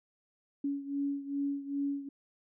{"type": "beating tone pair", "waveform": "sine", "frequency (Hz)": [280.6, 283.1], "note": ["C#4", "C#4"], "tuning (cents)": [21, 37], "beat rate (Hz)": 2.5, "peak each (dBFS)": [-33, -37], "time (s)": [0.64, 2.09], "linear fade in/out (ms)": 5, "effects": []}